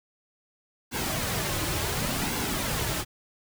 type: noise with flanger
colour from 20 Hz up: pink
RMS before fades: -29 dBFS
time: 0.91-3.05 s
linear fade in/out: 50 ms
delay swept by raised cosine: 1.6 to 4.4 ms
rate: 0.69 Hz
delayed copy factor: -0.55
effects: none